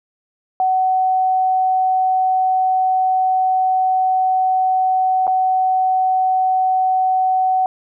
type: tone with dropouts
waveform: sine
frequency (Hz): 750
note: F#5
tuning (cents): +23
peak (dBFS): -13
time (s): 0.6-7.66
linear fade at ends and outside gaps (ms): 1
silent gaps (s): 5.269-5.277
effects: none